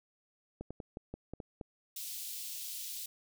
clicks, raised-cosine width 2 ms, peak -28 dBFS, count 8, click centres 0.61 / 0.706 / 0.802 / 0.971 / 1.14 / 1.336 / 1.402 / 1.612 s
white high-pass noise, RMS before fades -42 dBFS, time 1.96-3.06 s, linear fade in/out 5 ms, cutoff 3000 Hz, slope 24 dB/octave
effects none

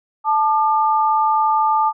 sine tone pair together, 875.7 / 1202 Hz, A5 / D6, -8 / +40 cents, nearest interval perfect fourth, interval 548 cents, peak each -15 / -18 dBFS, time 0.24-1.93 s, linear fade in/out 50 ms, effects none

